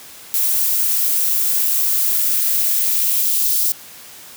violet noise with high-pass filter sweep, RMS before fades -17 dBFS, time 0.34-3.72 s, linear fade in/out 0 ms, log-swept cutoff 210 to 4300 Hz, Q 1.3, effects white hiss -39 dBFS RMS until 4.36 s + high-pass 60 Hz 12 dB/octave

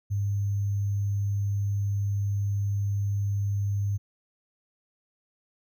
sine tone with sample-and-hold, 100.7 Hz, G2, 47 cents sharp, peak -24 dBFS, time 0.1-3.98 s, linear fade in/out 20 ms, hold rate 6300 Hz, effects none

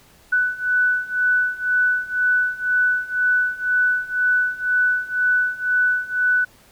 sine beating tone pair, 1489 / 1491 Hz, F#6 / F#6, +11 / +13 cents, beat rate 2 Hz, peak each -21 / -19 dBFS, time 0.32-6.45 s, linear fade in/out 10 ms, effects pink hiss -52 dBFS RMS until 6.71 s

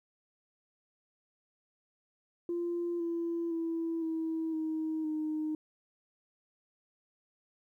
sine tone with pitch steps, 345 / 337.5 / 330.2 / 323 / 316 / 309.1 Hz, F4 / E4 / E4 / E4 / D#4 / D#4, -21 / +41 / +3 / -35 / +27 / -11 cents, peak -30 dBFS, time 2.49-5.55 s, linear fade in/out 2 ms, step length 510 ms, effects tanh soft clip ceiling -27 dBFS + 12-bit

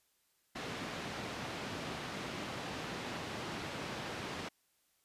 pink band-pass noise, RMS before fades -42 dBFS, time 0.55-4.49 s, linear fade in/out 10 ms, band 130 to 4200 Hz, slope 12 dB/octave, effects white hiss -75 dBFS RMS until 5.04 s + resampled to 32000 Hz

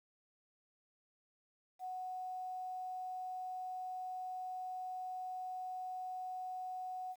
sine tone with quantisation, 740 Hz, F#5, in tune, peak -40 dBFS, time 1.79-7.16 s, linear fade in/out 50 ms, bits 11, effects none

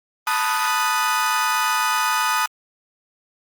35% pulse chord, B dominant seventh, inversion third, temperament equal, 880 / 987.8 / 1244.5 / 1480 Hz, A5 / B5 / D#6 / F#6, 0 / 0 / 0 / 0 cents, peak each -23 / -24 / -20 / -24 dBFS, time 0.27-2.46 s, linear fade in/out 2 ms, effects Opus 24 kbps

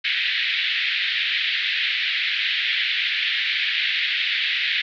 pink band-pass noise, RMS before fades -23 dBFS, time 0.04-4.82 s, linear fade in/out 10 ms, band 1800 to 3900 Hz, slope 48 dB/octave, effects none

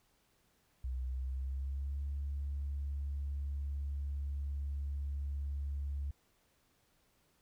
sine tone with pitch glide, 63.6 to 70.57 Hz, C2 to C#2, -48 to +32 cents, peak -34 dBFS, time 0.84-6.11 s, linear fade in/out 5 ms, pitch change +180 cents, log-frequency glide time 1.05-2.01 s, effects tanh soft clip ceiling -31 dBFS + pink hiss -73 dBFS RMS until 7.41 s

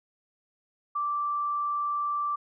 sine tone, 1170 Hz, D6, 7 cents flat, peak -26 dBFS, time 0.95-2.36 s, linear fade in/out 10 ms, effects none

